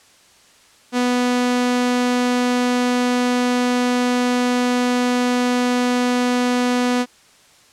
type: tone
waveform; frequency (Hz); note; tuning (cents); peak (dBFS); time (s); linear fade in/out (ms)
sawtooth; 246.9; B3; 0; -12; 0.92-7.06; 50
effects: white hiss -51 dBFS RMS until 7.72 s + low-pass 8000 Hz 12 dB/octave